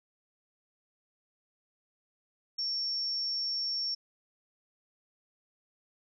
sine tone, 5470 Hz, F8, 37 cents flat, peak -30 dBFS, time 2.58-3.95 s, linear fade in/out 10 ms, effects none

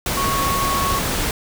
sine tone in noise, 1106 Hz, C#6, 4 cents flat, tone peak -20 dBFS, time 0.17-0.99 s, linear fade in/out 2 ms, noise pink, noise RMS -22 dBFS, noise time 0.06-1.31 s, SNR -1 dB, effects none

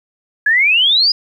sine exponential sweep, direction up, 1661.2 to 5030 Hz, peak -9 dBFS, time 0.46-1.12 s, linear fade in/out 5 ms, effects 8-bit

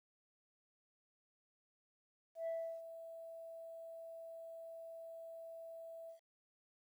sine tone with ADSR envelope, 659.3 Hz, E5, in tune, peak -35 dBFS, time 2.35-6.2 s, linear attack 120 ms, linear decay 340 ms, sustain -13 dB, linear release 110 ms, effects tanh soft clip ceiling -36 dBFS + 12-bit

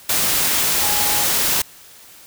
sine tone in noise, 830.6 Hz, G#5, in tune, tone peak -26 dBFS, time 0.83-1.24 s, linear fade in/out 5 ms, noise white, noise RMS -18 dBFS, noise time 0.09-1.62 s, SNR -11 dB, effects white hiss -44 dBFS RMS until 2.26 s

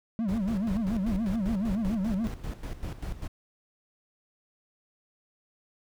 triangle tone with vibrato, 207.7 Hz, G#3, in tune, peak -24 dBFS, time 0.19-2.27 s, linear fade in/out 0 ms, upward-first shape sine, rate 7 Hz, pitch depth 210 cents each way
brown noise with tremolo, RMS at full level -34 dBFS, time 0.28-3.28 s, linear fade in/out 10 ms, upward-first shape square, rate 5.1 Hz, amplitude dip 70%
effects none

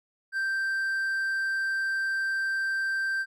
triangle tone, 1568 Hz, G6, in tune, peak -24 dBFS, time 0.32-3.26 s, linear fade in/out 50 ms, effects none

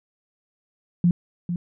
sine tone with echo, 174.4 Hz, F3, 2 cents flat, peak -14 dBFS, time 1.04-1.11 s, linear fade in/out 2 ms, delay 450 ms, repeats 1, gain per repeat -9 dB, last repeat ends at 1.56 s, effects none

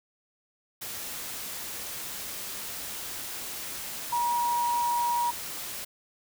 sine tone in noise, 955 Hz, A#5, 42 cents sharp, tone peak -24 dBFS, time 4.12-5.31 s, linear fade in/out 10 ms, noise white, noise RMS -37 dBFS, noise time 0.81-5.85 s, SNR +10 dB, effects none

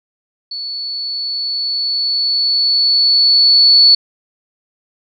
sine tone with level ramp, 4435 Hz, C#8, in tune, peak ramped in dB -22 to -4 dBFS, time 0.51-3.95 s, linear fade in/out 5 ms, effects none

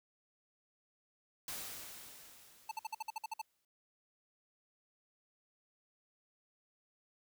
white noise with exponential decay, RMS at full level -42 dBFS, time 1.48-3.65 s, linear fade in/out 2 ms, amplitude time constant 470 ms
square tone bursts, 880 Hz, A5, in tune, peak -38 dBFS, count 10, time 2.69-3.416 s, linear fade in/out 5 ms, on 24 ms, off 54 ms
effects none

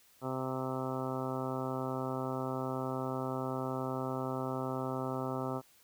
harmonic tone, 130.5 Hz, C3, 4 cents flat, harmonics 1 / 2 / 3 / 4 / 5 / 6 / 7 / 8 / 9 / 10, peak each -40 / -39 / -41 / -42 / -43 / -45 / -45 / -49 / -46 / -45 dBFS, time 0.21-5.62 s, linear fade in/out 50 ms, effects white hiss -64 dBFS RMS until 5.83 s

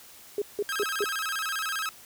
sine tone bursts, 410.3 Hz, G#4, 21 cents flat, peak -24 dBFS, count 4, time 0.38-1.042 s, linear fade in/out 2 ms, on 38 ms, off 170 ms
sawtooth tone with vibrato, 1439 Hz, F#6, 49 cents flat, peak -25 dBFS, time 0.69-1.89 s, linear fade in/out 0 ms, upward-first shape square, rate 15 Hz, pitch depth 190 cents each way
effects white hiss -50 dBFS RMS until 2.05 s

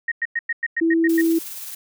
sine tone bursts, 1864.7 Hz, A#6, in tune, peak -19 dBFS, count 9, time 0.08-1.213 s, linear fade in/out 5 ms, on 37 ms, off 100 ms
sine tone, 329.6 Hz, E4, in tune, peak -15 dBFS, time 0.81-1.39 s, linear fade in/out 10 ms
blue noise with tremolo, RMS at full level -32 dBFS, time 1.09-1.75 s, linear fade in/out 5 ms, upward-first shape triangle, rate 19 Hz, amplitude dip 40%
effects none

